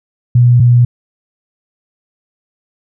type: tone pair in turn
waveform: sine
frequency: 121.9 / 121.47 Hz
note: B2 / B2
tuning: -22 / -28 cents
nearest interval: unison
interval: 6 cents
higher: first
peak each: -4 dBFS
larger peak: neither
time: 0.35-0.6 / 0.6-0.85 s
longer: neither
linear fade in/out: 5 ms
effects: none